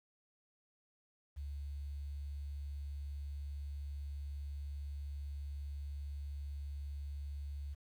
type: tone with quantisation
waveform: sine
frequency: 71.2 Hz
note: C#2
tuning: 47 cents sharp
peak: -40 dBFS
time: 1.36-7.75 s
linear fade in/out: 20 ms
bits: 11
effects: none